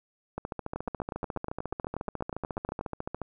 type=two click trains; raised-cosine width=1 ms; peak=-19 / -19 dBFS; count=41 / 18; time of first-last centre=0.38-3.217 / 0.76-2.811 s; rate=14.1 / 8.29 Hz; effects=none